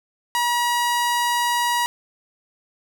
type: tone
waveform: sawtooth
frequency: 960 Hz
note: B5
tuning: 49 cents flat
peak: -15 dBFS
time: 0.35-1.86 s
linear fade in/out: 0 ms
effects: none